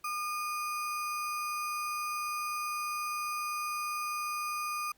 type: tone with sample-and-hold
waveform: sine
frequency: 1212 Hz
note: D#6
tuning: 46 cents flat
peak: -32 dBFS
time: 0.04-4.92 s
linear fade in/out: 5 ms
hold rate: 3675 Hz
effects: pink hiss -68 dBFS RMS until 4.97 s + Opus 48 kbps